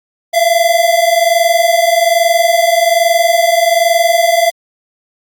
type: tone pair together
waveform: square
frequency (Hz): 667.8 / 689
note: E5 / F5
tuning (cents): +22 / -24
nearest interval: minor second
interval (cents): 54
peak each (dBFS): -12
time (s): 0.33-4.51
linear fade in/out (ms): 20
effects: Opus 48 kbps

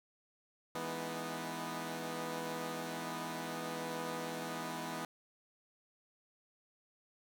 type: chord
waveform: 10% pulse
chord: E major seventh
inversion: none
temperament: equal with one note detuned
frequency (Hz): 164.81 / 207.7 / 246.9 / 308.1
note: E3 / G#3 / B3 / D#4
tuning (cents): 0 / 0 / 0 / -17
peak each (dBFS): -35 / -40 / -34 / -39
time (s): 0.75-5.05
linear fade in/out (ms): 2
effects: none

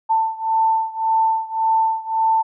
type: beating tone pair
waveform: sine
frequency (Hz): 890 / 891.8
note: A5 / A5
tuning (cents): +20 / +23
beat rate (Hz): 1.8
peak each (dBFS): -18 / -20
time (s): 0.09-2.43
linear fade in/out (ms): 20
effects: none

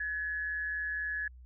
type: tone with amplitude modulation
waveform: sine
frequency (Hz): 1697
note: G#6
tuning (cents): +37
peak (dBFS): -30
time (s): 0-1.28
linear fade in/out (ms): 5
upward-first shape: sine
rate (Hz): 164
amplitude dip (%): 45
effects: added 62 Hz sine -49 dBFS peak until 1.45 s

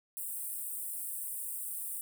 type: high-pass noise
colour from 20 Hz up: pink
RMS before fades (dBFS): -39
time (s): 0.17-2.01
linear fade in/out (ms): 0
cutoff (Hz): 8200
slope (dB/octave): 96
effects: none

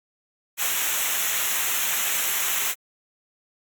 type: noise with comb filter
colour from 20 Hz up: white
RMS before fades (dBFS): -24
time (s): 0.57-2.75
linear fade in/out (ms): 50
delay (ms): 0.21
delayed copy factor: -0.75
effects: Opus 48 kbps

